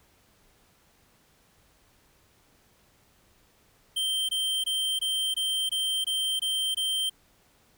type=tone bursts; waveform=square; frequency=3136 Hz; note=G7; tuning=in tune; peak=-26 dBFS; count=9; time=3.96-7.098 s; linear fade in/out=10 ms; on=330 ms; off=21 ms; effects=pink hiss -63 dBFS RMS until 7.77 s